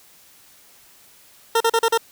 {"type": "tone bursts", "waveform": "20% pulse", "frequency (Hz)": 457, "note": "A#4", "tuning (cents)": -34, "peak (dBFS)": -10, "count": 5, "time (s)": [1.55, 1.977], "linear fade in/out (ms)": 5, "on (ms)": 55, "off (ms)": 38, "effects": ["white hiss -51 dBFS RMS until 2.11 s"]}